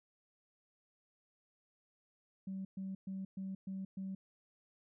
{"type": "tone bursts", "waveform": "sine", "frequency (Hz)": 191.7, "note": "G3", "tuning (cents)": -38, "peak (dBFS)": -38, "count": 6, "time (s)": [2.47, 4.15], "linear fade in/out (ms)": 5, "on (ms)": 180, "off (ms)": 120, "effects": ["tanh soft clip ceiling -35 dBFS"]}